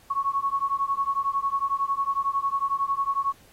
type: beating tone pair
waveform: sine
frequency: 1101 / 1112 Hz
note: C#6 / C#6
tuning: -12 / +5 cents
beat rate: 11 Hz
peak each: -26 dBFS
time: 0.1-3.33 s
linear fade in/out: 10 ms
effects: pink hiss -56 dBFS RMS until 3.52 s + AAC 48 kbps